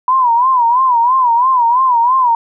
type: tone with vibrato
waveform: sine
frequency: 987.8 Hz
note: B5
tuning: in tune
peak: -8 dBFS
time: 0.08-2.35 s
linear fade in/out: 2 ms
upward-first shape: sine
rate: 3 Hz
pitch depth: 120 cents each way
effects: none